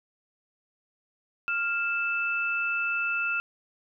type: tone pair together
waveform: sine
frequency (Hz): 1396.9 / 2637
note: F6 / E7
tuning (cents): 0 / 0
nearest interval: major seventh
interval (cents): 1100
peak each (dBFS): -28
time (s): 1.48-3.4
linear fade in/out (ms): 0
effects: none